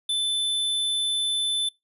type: tone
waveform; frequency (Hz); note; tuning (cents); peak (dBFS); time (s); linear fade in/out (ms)
square; 3520; A7; 0; -23; 0.09-1.69; 5
effects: noise-tail reverb RT60 0.2 s tail -25 dB re dry + resampled to 32000 Hz